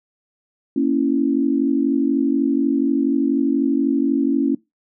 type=chord; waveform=sine; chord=A# diminished; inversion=none; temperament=equal; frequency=233.1 / 277.2 / 329.6 Hz; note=A#3 / C#4 / E4; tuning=0 / 0 / 0 cents; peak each=-22 / -17 / -22 dBFS; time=0.76-4.55 s; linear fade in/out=5 ms; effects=noise-tail reverb RT60 0.2 s tail -22 dB re dry